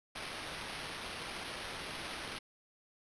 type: noise with sample-and-hold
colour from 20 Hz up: blue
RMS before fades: -43 dBFS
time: 0.15-2.39 s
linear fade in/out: 10 ms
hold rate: 7350 Hz
effects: resampled to 24000 Hz